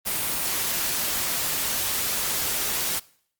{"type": "noise", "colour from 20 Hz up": "white", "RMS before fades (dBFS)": -26, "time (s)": [0.05, 3], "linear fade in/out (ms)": 20, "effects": ["noise-tail reverb RT60 0.6 s tail -22 dB re dry", "Opus 32 kbps"]}